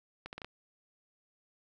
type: accelerating click train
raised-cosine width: 0.3 ms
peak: -26 dBFS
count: 5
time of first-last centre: 0.26-0.446 s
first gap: 69 ms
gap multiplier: 0.74
effects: none